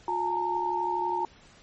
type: tone cluster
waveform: sine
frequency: 357.2 / 847 / 919 Hz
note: F4 / G#5 / A#5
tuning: +39 / +34 / -25 cents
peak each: -33 / -33 / -27 dBFS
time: 0.08-1.25 s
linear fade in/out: 2 ms
effects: pink hiss -55 dBFS RMS until 1.62 s + MP3 32 kbps